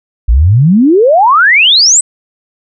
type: exponential sweep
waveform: sine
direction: up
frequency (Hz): 51.91 to 8250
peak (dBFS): -3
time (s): 0.28-2.01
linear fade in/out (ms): 10
effects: none